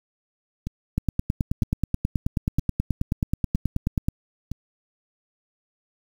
two click trains, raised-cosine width 5 ms, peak -9 / -16 dBFS, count 30 / 5, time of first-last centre 0.98-4.085 / 0.67-4.516 s, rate 9.34 / 1.04 Hz, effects 7-bit

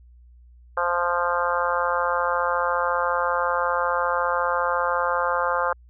harmonic tone, 174.61 Hz, F3, in tune, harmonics 3 / 4 / 5 / 6 / 7 / 8 / 9, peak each -26 / -32 / -28 / -27 / -27 / -29 / -32 dBFS, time 0.77-5.73 s, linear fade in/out 5 ms, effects added 60 Hz sine -47 dBFS peak until 5.89 s

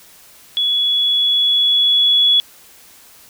sine tone with level ramp, 3386 Hz, G#7, 33 cents sharp, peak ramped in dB -14 to -9 dBFS, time 0.57-2.4 s, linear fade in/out 0 ms, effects white hiss -45 dBFS RMS until 3.29 s

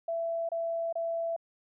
sine tone bursts, 667 Hz, E5, 20 cents sharp, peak -29 dBFS, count 3, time 0.08-1.364 s, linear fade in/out 5 ms, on 410 ms, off 27 ms, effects none

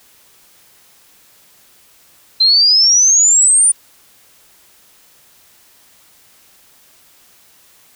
sine exponential sweep, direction up, 4073 to 9397 Hz, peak -7 dBFS, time 2.4-3.72 s, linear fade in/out 10 ms, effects white hiss -49 dBFS RMS until 7.95 s

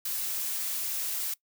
blue noise, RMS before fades -32 dBFS, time 0.05-1.34 s, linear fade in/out 5 ms, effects noise-tail reverb RT60 0.1 s tail -21 dB re dry

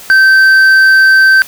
sine tone with hard clipping, 1551 Hz, G6, 19 cents flat, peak -4 dBFS, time 0.1-1.42 s, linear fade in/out 0 ms, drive 4 dB, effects white hiss -32 dBFS RMS until 1.47 s

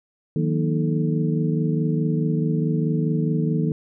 sine tone cluster, 157.5 / 182.2 / 238.4 / 314.1 / 437.4 Hz, D#3 / F#3 / A#3 / D#4 / A4, +21 / -26 / +39 / +16 / -10 cents, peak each -21 / -28 / -26 / -29 / -30 dBFS, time 0.36-3.72 s, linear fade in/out 2 ms, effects none

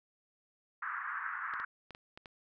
white band-pass noise, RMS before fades -39 dBFS, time 0.82-1.65 s, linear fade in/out 5 ms, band 1100 to 1700 Hz, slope 48 dB/octave
clicks, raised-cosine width 0.3 ms, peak -32 dBFS, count 6, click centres 1.538 / 1.6 / 1.907 / 1.949 / 2.175 / 2.258 s
effects none

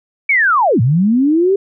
sine linear two-way sweep, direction down then up, 2308 to 107.6 to 403 Hz, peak -9 dBFS, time 0.29-1.56 s, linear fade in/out 5 ms, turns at 0.81 s, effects none

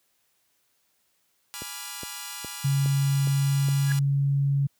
5% pulse chord, G# diminished seventh, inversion none, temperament equal, 830.6 / 987.8 / 1174.7 / 1396.9 Hz, G#5 / B5 / D6 / F6, 0 / 0 / 0 / 0 cents, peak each -30 / -28 / -30 / -28 dBFS, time 1.54-3.99 s, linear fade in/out 0 ms
click train, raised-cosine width 2 ms, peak -24 dBFS, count 6, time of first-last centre 1.62-3.686 s, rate 2.42 Hz
sine tone with pitch glide, 138.59 to 139.72 Hz, C#3 to C#3, 0 to +14 cents, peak -20 dBFS, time 2.64-4.67 s, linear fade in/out 10 ms, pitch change +14 cents, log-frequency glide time 3.3-4.19 s
sine tone with exponential growth, 1661.2 Hz, G#6, in tune, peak -25 dBFS, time 3.84-3.92 s, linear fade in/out 0 ms, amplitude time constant 17 ms
effects white hiss -70 dBFS RMS until 4.79 s + high-pass 60 Hz 12 dB/octave

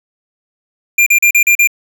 square tone bursts, 2392 Hz, D7, 31 cents sharp, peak -7 dBFS, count 6, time 0.98-1.674 s, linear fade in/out 5 ms, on 84 ms, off 38 ms, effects none

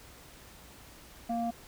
square tone with low-pass filter, 233.1 Hz, A#3, in tune, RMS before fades -32 dBFS, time 1.29-1.51 s, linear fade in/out 10 ms, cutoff 660 Hz, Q 4.3, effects added 60 Hz sine -60 dBFS peak until 1.67 s + pink hiss -53 dBFS RMS until 1.67 s

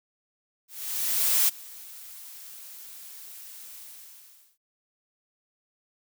blue noise with ADSR envelope, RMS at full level -21 dBFS, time 0.68-4.58 s, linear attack 800 ms, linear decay 20 ms, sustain -23 dB, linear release 800 ms, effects none

